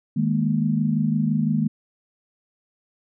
sine chord, D# suspended fourth, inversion none, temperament just, 155.56 / 207.4 / 233.3 Hz, D#3 / G#3 / A#3, 0 / -2 / +2 cents, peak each -23 dBFS, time 0.16-1.68 s, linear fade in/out 10 ms, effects none

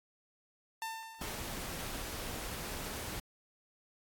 sawtooth tone with exponential decay, 896 Hz, A5, 31 cents sharp, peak -32 dBFS, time 0.82-1.79 s, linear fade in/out 1 ms, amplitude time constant 210 ms
pink noise, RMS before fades -41 dBFS, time 1.21-3.2 s, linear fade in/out 5 ms
effects AAC 64 kbps

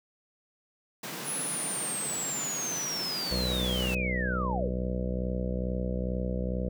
pink high-pass noise, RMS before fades -38 dBFS, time 1.03-3.95 s, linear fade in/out 5 ms, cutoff 130 Hz, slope 96 dB/octave
sine linear sweep, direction down, 10548 to 333.5 Hz, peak -31 dBFS, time 1.24-4.71 s, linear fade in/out 50 ms
harmonic tone, 62.3 Hz, B1, 16 cents sharp, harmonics 1 / 2 / 3 / 4 / 5 / 6 / 7 / 8 / 9 / 10, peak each -32 / -39 / -33 / -43 / -45 / -44 / -46 / -37 / -42 / -44 dBFS, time 3.31-6.69 s, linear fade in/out 5 ms
effects none

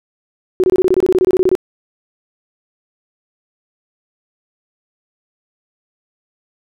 sine tone bursts, 370 Hz, F#4, in tune, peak -8 dBFS, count 16, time 0.6-1.552 s, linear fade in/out 0 ms, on 37 ms, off 24 ms, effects none

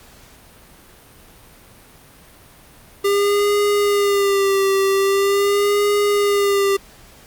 square tone with vibrato, 400 Hz, G4, 35 cents sharp, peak -15 dBFS, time 3.04-6.77 s, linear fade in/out 10 ms, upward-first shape sine, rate 0.43 Hz, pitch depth 46 cents each way, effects pink hiss -46 dBFS RMS until 7.26 s + Opus 48 kbps

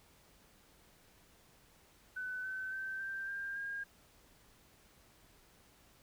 sine tone with pitch steps, 1506 / 1527.9 / 1550.1 / 1572.7 / 1595.6 / 1618.8 Hz, F#6 / G6 / G6 / G6 / G6 / G#6, +30 / -45 / -20 / +5 / +30 / -45 cents, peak -38 dBFS, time 2.16-3.84 s, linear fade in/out 10 ms, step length 280 ms, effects pink hiss -65 dBFS RMS until 6.02 s

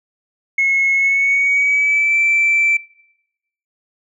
sine tone with pitch glide, 2178 to 2334 Hz, C#7 to D7, -31 to -11 cents, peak -11 dBFS, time 0.58-2.77 s, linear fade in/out 5 ms, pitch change +120 cents, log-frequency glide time 0.94-2.17 s, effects noise-tail reverb RT60 0.9 s tail -22 dB re dry + tanh soft clip ceiling -8 dBFS

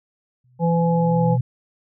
sine tone with exponential growth, 125.3 Hz, B2, 25 cents sharp, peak -16 dBFS, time 0.44-1.41 s, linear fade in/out 5 ms, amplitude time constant 210 ms
harmonic tone, 168.3 Hz, E3, 36 cents sharp, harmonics 1 / 3 / 5, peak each -17 / -22 / -24 dBFS, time 0.59-1.38 s, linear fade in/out 50 ms
effects none

